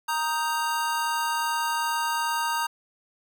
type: chord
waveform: square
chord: Eb major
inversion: second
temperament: equal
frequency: 932.3 / 1244.5 / 1568 Hz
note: Bb5 / Eb6 / G6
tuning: 0 / 0 / 0 cents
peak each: -27 / -32 / -33 dBFS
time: 0.08-2.67 s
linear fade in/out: 10 ms
effects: none